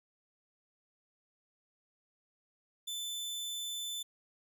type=tone; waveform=sawtooth; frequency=3520 Hz; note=A7; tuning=in tune; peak=-34 dBFS; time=2.87-4.03 s; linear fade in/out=10 ms; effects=none